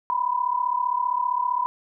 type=tone pair together; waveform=sine; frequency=972.7 / 1008 Hz; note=B5 / B5; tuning=-27 / +35 cents; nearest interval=minor second; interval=62 cents; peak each=-24 dBFS; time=0.1-1.66 s; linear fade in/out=0 ms; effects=none